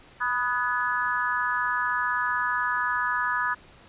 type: chord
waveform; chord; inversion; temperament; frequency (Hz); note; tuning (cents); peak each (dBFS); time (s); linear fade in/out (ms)
sine; G# minor seventh; first; equal with one note detuned; 987.8 / 1244.5 / 1480 / 1704; B5 / D#6 / F#6 / G#6; 0 / 0 / 0 / +44; -29 / -29 / -30 / -28; 0.2-3.55; 20
effects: pink hiss -52 dBFS RMS until 3.88 s + resampled to 8000 Hz